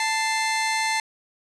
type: tone pair together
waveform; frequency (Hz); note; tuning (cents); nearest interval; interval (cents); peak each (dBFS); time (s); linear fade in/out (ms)
sawtooth; 883 / 2084; A5 / C7; +6 / -7; octave + minor third; 1487; -20 / -22; 0-1; 2
effects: resampled to 22050 Hz + 8-bit